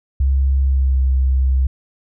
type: tone with pitch glide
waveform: sine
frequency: 67.4 to 65.56 Hz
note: C#2 to C2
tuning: -48 to +4 cents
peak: -12 dBFS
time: 0.2-1.67 s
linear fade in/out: 5 ms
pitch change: -48 cents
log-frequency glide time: 0.63-1 s
effects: none